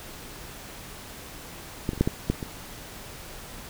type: clicks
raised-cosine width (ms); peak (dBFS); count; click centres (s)
3; -12 / -20 / -25 / -6 / -10 / -9 / -18; 7; 1.891 / 1.933 / 1.977 / 2.01 / 2.075 / 2.3 / 2.428
effects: pink hiss -42 dBFS RMS until 3.69 s